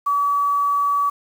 sine tone with quantisation, 1142 Hz, D6, 49 cents flat, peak -16 dBFS, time 0.06-1.1 s, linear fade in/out 10 ms, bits 7, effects none

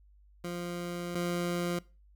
20% pulse tone pair in turn, 174.61 / 174.61 Hz, F3 / F3, 0 / 0 cents, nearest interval unison, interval 0 cents, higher neither, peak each -30 / -25 dBFS, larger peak second, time 0.44-1.15 / 1.15-1.79 s, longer first, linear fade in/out 5 ms, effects noise-tail reverb RT60 0.3 s tail -21 dB re dry + added 50 Hz sine -57 dBFS peak until 2.15 s

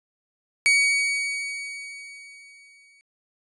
40% pulse tone with exponential decay, 2253 Hz, C#7, 28 cents sharp, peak -14 dBFS, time 0.66-3.01 s, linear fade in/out 0 ms, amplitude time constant 510 ms, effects resampled to 22050 Hz

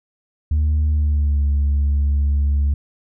sine tone with pitch glide, 75.9 to 71.23 Hz, D#2 to C#2, -42 to +48 cents, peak -12 dBFS, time 0.51-2.74 s, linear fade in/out 5 ms, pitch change -110 cents, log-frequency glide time 0.92-1.42 s, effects tanh soft clip ceiling -13 dBFS

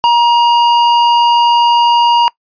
sine tone with tanh clipping, 947 Hz, A#5, 27 cents sharp, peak -8 dBFS, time 0.04-2.28 s, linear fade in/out 0 ms, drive 15 dB, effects noise-tail reverb RT60 0.1 s tail -23 dB re dry + resampled to 11025 Hz

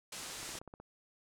white low-pass noise, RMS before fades -45 dBFS, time 0.12-0.59 s, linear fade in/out 5 ms, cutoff 9200 Hz, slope 24 dB/octave
click train, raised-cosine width 1 ms, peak -35 dBFS, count 7, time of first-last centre 0.43-0.8 s, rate 16.2 Hz
effects none

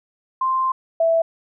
sine tone pair in turn, 1046.5 / 659.3 Hz, C6 / E5, 0 / 0 cents, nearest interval minor sixth, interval 800 cents, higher first, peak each -17 / -14 dBFS, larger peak second, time 0.41-0.72 / 1-1.22 s, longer first, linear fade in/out 5 ms, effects none

